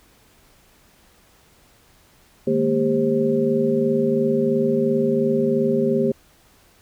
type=tone cluster; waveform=sine; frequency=154.3 / 209.5 / 232.4 / 398.4 / 530 Hz; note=D#3 / G#3 / A#3 / G4 / C5; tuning=-14 / +15 / -5 / +28 / +22 cents; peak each=-28 / -29 / -21 / -20 / -24 dBFS; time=2.47-6.12 s; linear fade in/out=5 ms; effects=pink hiss -55 dBFS RMS until 6.81 s